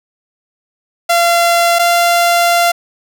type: tone pair in turn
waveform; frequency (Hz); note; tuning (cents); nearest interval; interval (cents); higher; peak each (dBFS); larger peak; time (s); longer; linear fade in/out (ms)
sawtooth; 686 / 690.8; F5 / F5; -31 / -19; unison; 12; second; -5; neither; 1.09-1.79 / 1.79-2.72; second; 10
effects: none